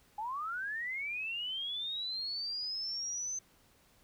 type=linear sweep; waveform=sine; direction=up; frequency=817 to 6210 Hz; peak=-35 dBFS; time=0.18-3.39 s; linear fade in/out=5 ms; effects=pink hiss -66 dBFS RMS until 4.03 s